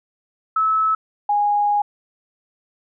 sine tone pair in turn, 1300 / 824.4 Hz, E6 / G#5, -24 / -13 cents, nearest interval minor sixth, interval 789 cents, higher first, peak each -15 dBFS, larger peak neither, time 0.56-0.95 / 1.29-1.82 s, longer second, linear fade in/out 5 ms, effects none

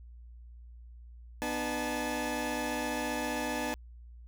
20% pulse tone cluster, 247.9 / 302.6 / 860 Hz, B3 / D#4 / A5, +7 / -48 / -40 cents, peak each -31 / -31 / -32 dBFS, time 1.42-3.74 s, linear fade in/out 0 ms, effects added 59 Hz sine -47 dBFS peak until 4.27 s

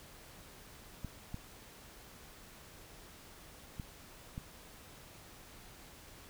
clicks, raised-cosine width 5 ms, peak -28 dBFS, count 4, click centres 1.047 / 1.344 / 3.798 / 4.379 s, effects pink hiss -55 dBFS RMS until 6.29 s

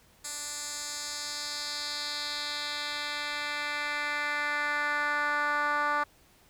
10% pulse tone with band-pass filter sweep, 293.7 Hz, D4, in tune, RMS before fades -32 dBFS, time 0.24-6.04 s, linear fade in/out 10 ms, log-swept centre 8000 to 1200 Hz, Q 1.9, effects pink hiss -61 dBFS RMS until 6.49 s

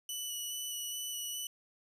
15% pulse tone with vibrato, 2960 Hz, F#7, in tune, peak -30 dBFS, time 0.09-1.47 s, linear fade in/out 2 ms, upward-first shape square, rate 2.4 Hz, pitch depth 10 cents each way, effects none

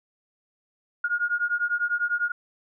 sine beating tone pair, 1425 / 1435 Hz, F6 / F6, +34 / +47 cents, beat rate 10 Hz, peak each -26 dBFS, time 1.04-2.32 s, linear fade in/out 5 ms, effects none

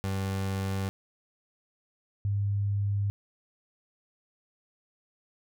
30% pulse / sine tone pair in turn, 96.7 / 100.96 Hz, G2 / G#2, -23 / -48 cents, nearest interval minor second, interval 75 cents, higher second, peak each -26 / -25 dBFS, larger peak second, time 0.04-0.89 / 2.25-3.1 s, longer neither, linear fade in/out 0 ms, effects none

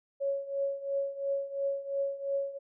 sine tone with tremolo, 554.4 Hz, C#5, in tune, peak -26 dBFS, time 0.2-2.59 s, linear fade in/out 20 ms, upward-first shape triangle, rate 2.9 Hz, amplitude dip 85%, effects none

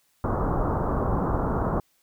pink low-pass noise, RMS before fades -25 dBFS, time 0.24-1.8 s, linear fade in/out 2 ms, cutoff 1300 Hz, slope 48 dB/octave, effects white hiss -67 dBFS RMS until 2.02 s

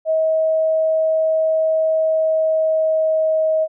sine tone with pitch glide, 637 to 632.6 Hz, D#5 to D#5, +41 to +29 cents, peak -14 dBFS, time 0.05-3.68 s, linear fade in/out 50 ms, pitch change -12 cents, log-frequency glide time 1.95-3.48 s, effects none

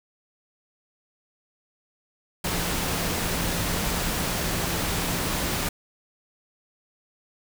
sine tone in noise, 172.5 Hz, F3, 21 cents flat, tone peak -35 dBFS, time 2.44-5.69 s, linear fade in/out 5 ms, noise pink, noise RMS -27 dBFS, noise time 2.44-5.69 s, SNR -11 dB, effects none

